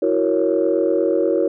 sine chord, F# dominant seventh, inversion third, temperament equal, 329.6 / 370 / 466.2 / 554.4 Hz, E4 / F#4 / A#4 / C#5, 0 / 0 / 0 / 0 cents, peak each -20 dBFS, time 0.02-1.48 s, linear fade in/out 5 ms, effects tanh soft clip ceiling -7 dBFS

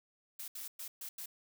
blue noise bursts at uneven times, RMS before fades -44 dBFS, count 5, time 0.39-0.48 / 0.55-0.68 / 0.79-0.88 / 1.01-1.09 / 1.18-1.26 s, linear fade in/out 5 ms, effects none

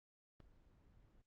brown noise with ADSR envelope, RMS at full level -45 dBFS, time 0.4-1.22 s, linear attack 3 ms, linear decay 3 ms, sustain -22 dB, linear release 9 ms, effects low-pass 4000 Hz 12 dB/octave + Opus 32 kbps

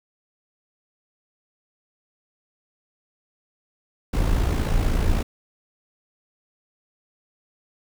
brown noise with amplitude modulation, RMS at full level -18 dBFS, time 4.13-5.23 s, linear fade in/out 10 ms, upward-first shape sine, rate 56 Hz, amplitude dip 55%, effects none

